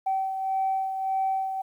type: beating tone pair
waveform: sine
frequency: 768 / 769.7 Hz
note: G5 / G5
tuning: -36 / -32 cents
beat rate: 1.7 Hz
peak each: -24 / -33 dBFS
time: 0.06-1.62 s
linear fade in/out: 10 ms
effects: tanh soft clip ceiling -18 dBFS + 10-bit